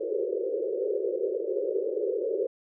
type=band-pass noise; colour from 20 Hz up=pink; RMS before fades=-29 dBFS; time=0-2.47 s; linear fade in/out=5 ms; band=360 to 540 Hz; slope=96 dB/octave; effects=none